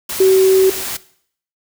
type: tone in noise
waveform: sine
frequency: 380 Hz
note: F#4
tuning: 46 cents sharp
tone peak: -7 dBFS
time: 0.2-0.7 s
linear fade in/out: 5 ms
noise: white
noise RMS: -24 dBFS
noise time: 0.09-0.97 s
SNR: +14 dB
effects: noise-tail reverb RT60 0.6 s tail -18 dB re dry